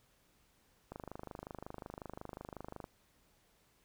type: click train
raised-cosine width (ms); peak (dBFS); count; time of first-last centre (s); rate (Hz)
1; -30; 50; 0.92-2.842; 25.5
effects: pink hiss -71 dBFS RMS until 3.84 s